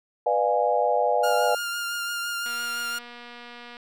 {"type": "chord", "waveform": "sine", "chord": "B diminished seventh", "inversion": "none", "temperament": "equal with one note detuned", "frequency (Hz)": [493.9, 599, 698.5, 830.6], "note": ["B4", "D5", "F5", "Ab5"], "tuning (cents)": [0, 34, 0, 0], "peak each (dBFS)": -25, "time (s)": [0.26, 1.55], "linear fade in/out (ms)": 5}
{"type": "tone with vibrato", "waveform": "sawtooth", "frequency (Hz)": 1405, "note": "F6", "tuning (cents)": 10, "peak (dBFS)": -24, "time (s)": [1.23, 2.99], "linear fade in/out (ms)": 10, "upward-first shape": "triangle", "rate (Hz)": 5.9, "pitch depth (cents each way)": 21}
{"type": "click train", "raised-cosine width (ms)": 0.3, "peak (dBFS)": -27, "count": 315, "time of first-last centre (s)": [2.46, 3.768], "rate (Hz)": 240}
{"effects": []}